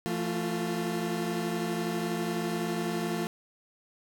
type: tone cluster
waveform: 30% pulse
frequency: 169.8 / 222.3 / 351.6 Hz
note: F3 / A3 / F4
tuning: -48 / +18 / +12 cents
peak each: -31 dBFS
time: 0.06-3.27 s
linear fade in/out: 0 ms
effects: none